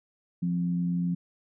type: tone pair together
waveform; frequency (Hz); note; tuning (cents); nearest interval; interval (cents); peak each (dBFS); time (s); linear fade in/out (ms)
sine; 174.4 / 262.7; F3 / C4; -2 / +7; perfect fifth; 709; -25 / -36; 0.42-1.15; 10
effects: none